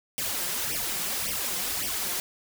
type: noise with flanger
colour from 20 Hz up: white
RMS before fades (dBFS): -30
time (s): 0.18-2.2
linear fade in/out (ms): 0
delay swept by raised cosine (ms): 0.35 to 5.75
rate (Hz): 1.8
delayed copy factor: +0.95
effects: none